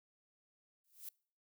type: noise with exponential growth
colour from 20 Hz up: violet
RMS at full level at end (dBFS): -43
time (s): 0.84-1.09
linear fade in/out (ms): 5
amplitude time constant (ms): 53
effects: noise-tail reverb RT60 0.5 s tail -25 dB re dry